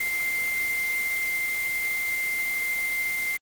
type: tone in noise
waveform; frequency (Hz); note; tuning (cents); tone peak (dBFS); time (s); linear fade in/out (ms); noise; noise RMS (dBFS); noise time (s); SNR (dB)
sine; 2093; C7; 0; -24; 0-3.37; 5; white; -35; 0-3.37; +8
effects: Opus 24 kbps